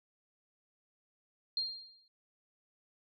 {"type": "tone with exponential decay", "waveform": "sine", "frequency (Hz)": 4205, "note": "C8", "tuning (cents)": 8, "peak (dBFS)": -29, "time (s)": [1.57, 2.08], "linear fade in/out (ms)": 2, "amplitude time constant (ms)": 110, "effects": []}